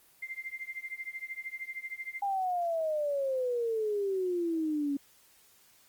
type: tone with tremolo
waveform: sine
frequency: 2093 Hz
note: C7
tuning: in tune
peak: -33 dBFS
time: 0.22-2.21 s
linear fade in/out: 5 ms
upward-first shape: triangle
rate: 13 Hz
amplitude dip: 100%
type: exponential sweep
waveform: sine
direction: down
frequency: 811 to 277.2 Hz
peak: -28 dBFS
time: 2.22-4.97 s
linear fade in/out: 5 ms
effects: white hiss -62 dBFS RMS until 5.88 s + Opus 24 kbps